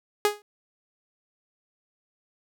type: tone with exponential decay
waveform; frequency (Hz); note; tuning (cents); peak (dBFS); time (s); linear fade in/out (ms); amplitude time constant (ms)
sawtooth; 415.3; G#4; 0; -12; 0.25-0.42; 1; 35
effects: none